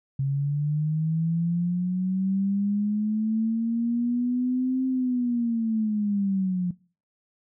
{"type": "linear two-way sweep", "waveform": "sine", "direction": "up then down", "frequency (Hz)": [135.3, 261.6, 176.3], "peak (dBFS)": -22, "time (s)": [0.19, 6.71], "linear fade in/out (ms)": 5, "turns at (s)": 4.86, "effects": ["noise-tail reverb RT60 0.4 s tail -22 dB re dry"]}